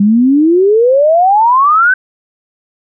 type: exponential sweep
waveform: sine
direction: up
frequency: 196 to 1552 Hz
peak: -5 dBFS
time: 0-1.94 s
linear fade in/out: 5 ms
effects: none